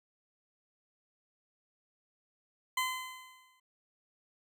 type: tone with exponential decay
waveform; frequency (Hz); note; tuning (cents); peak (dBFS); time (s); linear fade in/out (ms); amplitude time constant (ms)
20% pulse; 1026; C6; -34; -23; 2.77-3.6; 5; 180
effects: none